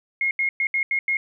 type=tone bursts at uneven times; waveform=sine; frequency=2152 Hz; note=C7; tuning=48 cents sharp; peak=-19 dBFS; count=6; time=0.21-0.31 / 0.39-0.49 / 0.6-0.67 / 0.74-0.83 / 0.91-0.99 / 1.08-1.17 s; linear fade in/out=2 ms; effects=none